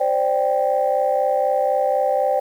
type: chord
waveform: sine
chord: C suspended second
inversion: none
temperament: equal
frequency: 523.3 / 587.3 / 784 Hz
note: C5 / D5 / G5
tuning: 0 / 0 / 0 cents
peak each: -20 dBFS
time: 0-2.4 s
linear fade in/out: 10 ms
effects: tanh soft clip ceiling -8 dBFS + 8-bit